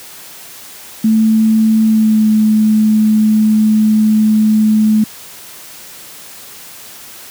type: tone with pitch glide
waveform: sine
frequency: 220 to 215.7 Hz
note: A3 to A3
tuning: 0 to -34 cents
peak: -7 dBFS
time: 1.04-5.04 s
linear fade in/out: 5 ms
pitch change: -34 cents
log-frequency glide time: 1.83-2.28 s
effects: white hiss -34 dBFS RMS until 7.3 s + high-pass 80 Hz 12 dB/octave